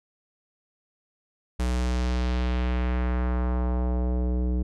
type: tone with low-pass filter sweep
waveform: square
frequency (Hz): 61.74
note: B1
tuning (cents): 0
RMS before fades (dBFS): -25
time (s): 1.59-4.63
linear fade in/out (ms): 10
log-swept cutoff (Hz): 9500 to 340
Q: 1.2
effects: none